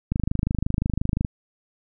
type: click train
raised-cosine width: 5 ms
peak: -10 dBFS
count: 30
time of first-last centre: 0.12-1.248 s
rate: 25.7 Hz
effects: none